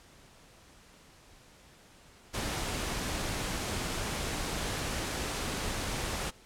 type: noise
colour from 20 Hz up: pink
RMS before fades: -34 dBFS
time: 2.33-6.31 s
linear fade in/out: 20 ms
effects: pink hiss -57 dBFS RMS until 6.45 s + low-pass 10000 Hz 12 dB/octave